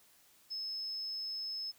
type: tone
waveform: sine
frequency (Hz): 5200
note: E8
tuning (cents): -24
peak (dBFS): -37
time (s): 0.5-1.72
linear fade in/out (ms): 20
effects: white hiss -65 dBFS RMS until 1.78 s